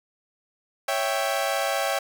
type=chord; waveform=sawtooth; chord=C# diminished; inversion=none; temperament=equal; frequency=554.4 / 659.3 / 784 Hz; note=C#5 / E5 / G5; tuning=0 / 0 / 0 cents; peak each=-24 dBFS; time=0.88-1.99 s; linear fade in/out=5 ms; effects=none